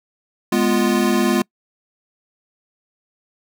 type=chord; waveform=square; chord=F diminished; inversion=first; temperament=equal; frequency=207.7 / 246.9 / 349.2 Hz; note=Ab3 / Cb4 / F4; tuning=0 / 0 / 0 cents; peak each=-20 dBFS; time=0.52-1.42 s; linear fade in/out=5 ms; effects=noise-tail reverb RT60 0.1 s tail -26 dB re dry